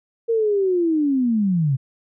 sine linear sweep, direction down, 466.2 to 126.5 Hz, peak -16 dBFS, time 0.28-1.77 s, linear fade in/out 20 ms, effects none

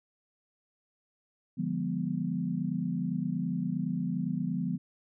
sine chord, D diminished seventh, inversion none, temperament equal with one note detuned, 146.83 / 174.61 / 204.2 / 246.9 Hz, D3 / F3 / Ab3 / Cb4, 0 / 0 / -29 / 0 cents, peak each -37 / -32 / -36 / -34 dBFS, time 1.57-4.78 s, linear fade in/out 20 ms, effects none

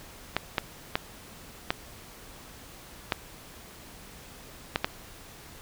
clicks, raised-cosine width 0.3 ms, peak -8 dBFS, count 7, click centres 0.366 / 0.582 / 0.955 / 1.705 / 3.122 / 4.759 / 4.845 s, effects pink hiss -48 dBFS RMS until 5.61 s

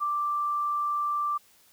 sine tone with ADSR envelope, 1176 Hz, D6, 2 cents sharp, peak -23 dBFS, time 0-1.38 s, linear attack 30 ms, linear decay 6 ms, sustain -2 dB, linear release 12 ms, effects white hiss -60 dBFS RMS until 1.72 s

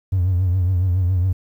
triangle tone with vibrato, 91.3 Hz, F#2, 23 cents flat, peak -12 dBFS, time 0.12-1.33 s, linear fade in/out 10 ms, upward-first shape triangle, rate 7.2 Hz, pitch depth 100 cents each way, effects tanh soft clip ceiling -11 dBFS + 9-bit

